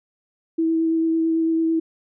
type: tone with vibrato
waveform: sine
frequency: 325.6 Hz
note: E4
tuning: 21 cents flat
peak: -17 dBFS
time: 0.58-1.8 s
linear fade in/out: 10 ms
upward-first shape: sine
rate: 9 Hz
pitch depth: 11 cents each way
effects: none